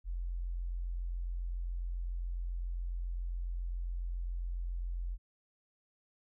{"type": "tone", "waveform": "sine", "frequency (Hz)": 43.65, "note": "F1", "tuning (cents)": 0, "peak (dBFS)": -34, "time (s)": [0.04, 5.18], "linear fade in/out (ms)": 50, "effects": []}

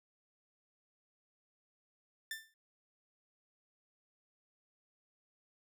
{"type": "tone with exponential decay", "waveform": "sawtooth", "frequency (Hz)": 1779, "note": "A6", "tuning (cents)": 19, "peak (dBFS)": -33, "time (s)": [2.31, 2.54], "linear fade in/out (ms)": 2, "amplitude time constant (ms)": 48, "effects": []}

